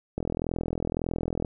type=click train; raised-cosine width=2 ms; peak=-15 dBFS; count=54; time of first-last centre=0.18-1.448 s; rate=41.8 Hz; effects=none